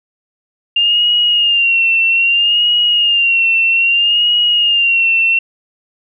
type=tone with vibrato; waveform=sine; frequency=2794 Hz; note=F7; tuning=in tune; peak=-9 dBFS; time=0.76-5.39 s; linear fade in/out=5 ms; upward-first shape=sine; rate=0.62 Hz; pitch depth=63 cents each way; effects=none